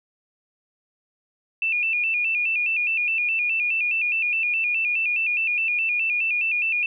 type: tone with vibrato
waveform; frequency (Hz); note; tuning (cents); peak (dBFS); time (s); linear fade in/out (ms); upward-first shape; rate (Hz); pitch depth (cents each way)
sine; 2548; D#7; +41; -20; 1.62-6.86; 2; square; 4.8; 76
effects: none